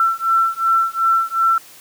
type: beating tone pair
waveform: sine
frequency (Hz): 1342 / 1344.7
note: E6 / E6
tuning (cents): +31 / +34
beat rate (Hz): 2.7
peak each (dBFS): -17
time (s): 0-1.58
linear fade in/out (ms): 2
effects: white hiss -43 dBFS RMS until 1.8 s + high-pass 100 Hz 12 dB/octave